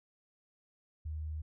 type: tone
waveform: sine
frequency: 77.4 Hz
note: D#2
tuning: 9 cents flat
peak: -36 dBFS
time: 1.05-1.42 s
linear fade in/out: 10 ms
effects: none